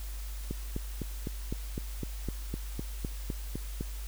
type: click train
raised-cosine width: 3 ms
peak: -21 dBFS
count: 14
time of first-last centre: 0.51-3.809 s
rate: 3.94 Hz
effects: added 50 Hz sine -36 dBFS peak until 4.07 s + white hiss -49 dBFS RMS until 4.07 s